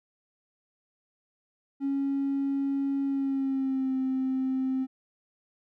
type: tone with pitch glide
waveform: triangle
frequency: 276.1 to 262.3 Hz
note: C#4 to C4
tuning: -7 to +4 cents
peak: -22 dBFS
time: 1.8-4.87 s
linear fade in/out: 50 ms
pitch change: -89 cents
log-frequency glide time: 3.04-3.96 s
effects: tanh soft clip ceiling -22 dBFS